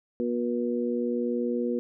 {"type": "harmonic tone", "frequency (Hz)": 120.5, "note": "B2", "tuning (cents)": -42, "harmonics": [2, 3, 4], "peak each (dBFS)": [-28, -31, -30], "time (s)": [0.2, 1.79], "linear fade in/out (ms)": 0, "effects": []}